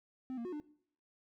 triangle tone with pitch steps, 258.8 / 233.5 / 363.5 / 298.2 Hz, C4 / A#3 / F#4 / D4, -19 / +3 / -31 / +27 cents, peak -36 dBFS, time 0.3-0.6 s, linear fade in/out 0 ms, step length 75 ms, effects noise-tail reverb RT60 0.6 s tail -19 dB re dry

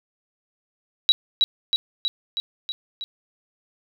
sine tone with echo, 3891 Hz, B7, 27 cents flat, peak -11 dBFS, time 1.09-1.12 s, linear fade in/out 0 ms, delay 320 ms, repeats 6, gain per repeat -3 dB, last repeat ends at 3.04 s, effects none

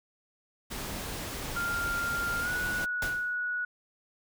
pink noise, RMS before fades -37 dBFS, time 0.7-2.86 s, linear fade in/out 20 ms
sine tone with pitch glide, 1397 to 1464.8 Hz, F6 to F#6, 0 to -18 cents, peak -29 dBFS, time 1.56-3.65 s, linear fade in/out 5 ms, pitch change +82 cents, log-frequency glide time 2.41-2.5 s
pink noise with exponential decay, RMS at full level -32 dBFS, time 3.02-3.36 s, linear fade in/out 2 ms, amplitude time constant 73 ms
effects none

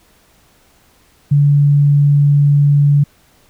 sine tone, 143.9 Hz, D3, 35 cents flat, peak -7 dBFS, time 1.31-3.04 s, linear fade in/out 10 ms, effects pink hiss -52 dBFS RMS until 3.49 s

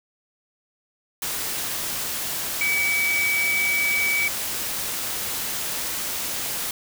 sine tone in noise, 2284 Hz, D7, 49 cents flat, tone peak -20 dBFS, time 2.61-4.28 s, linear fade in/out 2 ms, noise white, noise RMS -28 dBFS, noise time 1.22-6.71 s, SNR +5 dB, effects none

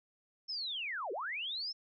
sine linear two-way sweep, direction down then up, 5390 to 349.2 to 5390 Hz, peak -36 dBFS, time 0.48-1.73 s, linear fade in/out 20 ms, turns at 1.12 s, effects none

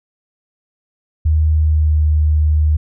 sine tone with pitch glide, 77.78 to 76.44 Hz, D#2 to D#2, 0 to -30 cents, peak -10 dBFS, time 1.25-2.77 s, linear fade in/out 10 ms, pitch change -30 cents, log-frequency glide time 1.53-2.02 s, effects none

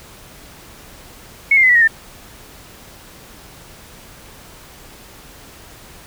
sine tone with pitch steps, 2200 / 2113 / 2029 / 1948.7 / 1871.5 / 1797.3 Hz, C#7 / C7 / B6 / B6 / A#6 / A6, -14 / +16 / +46 / -24 / +6 / +36 cents, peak -8 dBFS, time 1.51-1.876 s, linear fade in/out 5 ms, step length 61 ms, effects pink hiss -41 dBFS RMS until 6.06 s

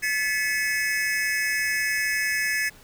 square tone cluster, 1723 / 1992 / 2191 / 2565 Hz, A6 / B6 / C#7 / E7, -37 / +14 / -21 / -48 cents, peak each -26 / -30 / -31 / -35 dBFS, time 0.02-2.7 s, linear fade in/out 20 ms, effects pink hiss -51 dBFS RMS until 2.83 s

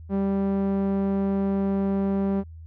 sawtooth tone with low-pass filter, 196 Hz, G3, in tune, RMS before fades -24 dBFS, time 0.09-2.44 s, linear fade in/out 50 ms, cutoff 700 Hz, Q 0.53, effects added 81 Hz sine -39 dBFS peak until 2.66 s

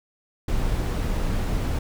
brown noise, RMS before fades -24 dBFS, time 0.48-1.79 s, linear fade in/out 5 ms, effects none

